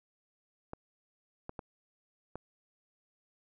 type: clicks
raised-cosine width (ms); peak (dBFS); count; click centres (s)
1; -26; 4; 0.734 / 1.494 / 1.592 / 2.356
effects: none